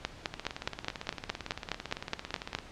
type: two click trains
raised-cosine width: 0.2 ms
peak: -19 / -12 dBFS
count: 41 / 13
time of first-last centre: 0.34-2.587 / 0.05-2.55 s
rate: 17.8 / 4.8 Hz
effects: pink hiss -50 dBFS RMS until 2.71 s + low-pass 5000 Hz 12 dB/octave